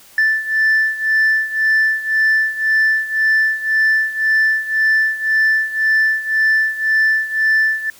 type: beating tone pair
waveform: sine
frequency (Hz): 1760 / 1761.9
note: A6 / A6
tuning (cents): 0 / +2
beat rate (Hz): 1.9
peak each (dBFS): -13 / -16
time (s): 0.18-7.9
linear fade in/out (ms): 2
effects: tanh soft clip ceiling -9 dBFS + white hiss -45 dBFS RMS until 7.99 s

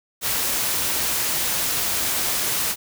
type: noise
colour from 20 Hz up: white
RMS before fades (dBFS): -23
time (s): 0.21-2.76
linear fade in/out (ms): 50
effects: none

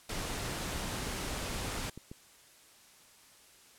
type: noise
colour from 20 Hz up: pink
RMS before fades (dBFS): -37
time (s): 0.09-1.9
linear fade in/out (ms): 5
type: clicks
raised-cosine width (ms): 3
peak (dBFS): -31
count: 10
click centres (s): 0.339 / 0.496 / 0.76 / 0.94 / 1.249 / 1.429 / 1.513 / 1.681 / 1.976 / 2.115
effects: white hiss -59 dBFS RMS until 3.78 s + low-pass 11000 Hz 12 dB/octave

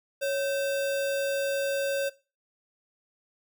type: tone with sample-and-hold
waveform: sine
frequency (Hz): 554.4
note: C#5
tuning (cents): 0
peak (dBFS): -25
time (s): 0.21-2.1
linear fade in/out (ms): 20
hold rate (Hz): 2100
effects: noise-tail reverb RT60 0.3 s tail -18 dB re dry

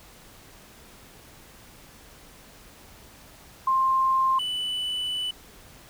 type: tone pair in turn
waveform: sine / triangle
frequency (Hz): 1055 / 2984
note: C6 / F#7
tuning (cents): +14 / +14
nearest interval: octave + tritone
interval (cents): 1800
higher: second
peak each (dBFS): -19 / -25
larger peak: first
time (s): 3.67-4.39 / 4.39-5.31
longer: second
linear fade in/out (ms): 5
effects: pink hiss -50 dBFS RMS until 5.89 s

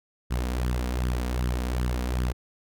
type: tone with flanger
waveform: sawtooth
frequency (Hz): 61.74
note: B1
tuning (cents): 0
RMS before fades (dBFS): -27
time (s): 0.3-2.33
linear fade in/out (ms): 20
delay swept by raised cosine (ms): 0.6 to 4.3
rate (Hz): 2.6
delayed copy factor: +0.6
effects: none

